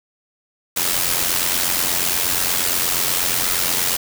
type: noise with amplitude modulation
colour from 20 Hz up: white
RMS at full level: -17 dBFS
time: 0.76-3.97 s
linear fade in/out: 10 ms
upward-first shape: sine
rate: 88.4 Hz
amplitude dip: 60%
effects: none